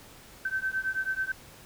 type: beating tone pair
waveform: sine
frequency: 1538 / 1547.2 Hz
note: G6 / G6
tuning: -33 / -23 cents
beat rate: 9.2 Hz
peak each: -31 dBFS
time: 0.45-1.32 s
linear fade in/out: 5 ms
effects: pink hiss -51 dBFS RMS until 1.65 s